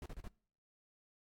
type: noise bursts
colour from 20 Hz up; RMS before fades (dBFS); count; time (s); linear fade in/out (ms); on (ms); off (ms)
brown; -45; 4; 0.02-0.278; 2; 39; 34
effects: noise-tail reverb RT60 0.5 s tail -22 dB re dry + AAC 64 kbps